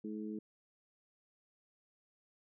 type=harmonic tone; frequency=107.1 Hz; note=A2; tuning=46 cents flat; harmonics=2 / 3 / 4; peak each=-41 / -44 / -48 dBFS; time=0.04-0.39 s; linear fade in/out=5 ms; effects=none